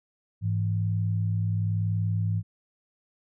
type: tone pair together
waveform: sine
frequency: 103.83 / 164.82 Hz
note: G#2 / E3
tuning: 0 / 0 cents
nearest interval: minor sixth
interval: 800 cents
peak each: -24 / -31 dBFS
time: 0.41-2.43 s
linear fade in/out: 50 ms
effects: none